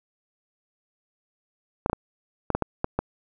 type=clicks; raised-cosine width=1 ms; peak=-9 dBFS; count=8; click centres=1.861 / 1.898 / 1.931 / 2.503 / 2.55 / 2.623 / 2.844 / 2.99 s; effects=none